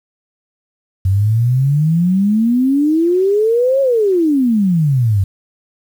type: exponential two-way sweep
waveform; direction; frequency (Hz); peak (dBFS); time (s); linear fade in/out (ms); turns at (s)
sine; up then down; 92.5 to 554.4 to 92.5; -10; 1.05-5.24; 5; 3.81
effects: 7-bit